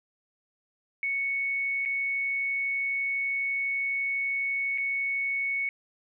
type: tone with dropouts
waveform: sine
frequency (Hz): 2217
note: C#7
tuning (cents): 0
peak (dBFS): -26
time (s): 1.03-5.69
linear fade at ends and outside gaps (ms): 1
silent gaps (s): 1.852-1.858 / 4.777-4.782
effects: none